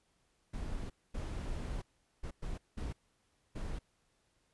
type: noise bursts at uneven times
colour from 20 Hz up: brown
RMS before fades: -39 dBFS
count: 6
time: 0.53-0.9 / 1.14-1.82 / 2.23-2.31 / 2.42-2.58 / 2.77-2.93 / 3.55-3.79 s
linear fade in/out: 10 ms
effects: pink hiss -75 dBFS RMS until 4.53 s + resampled to 24000 Hz